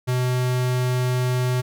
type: tone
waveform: square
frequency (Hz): 125.9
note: B2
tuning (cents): +34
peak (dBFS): -20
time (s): 0.07-1.62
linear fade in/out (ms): 20
effects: none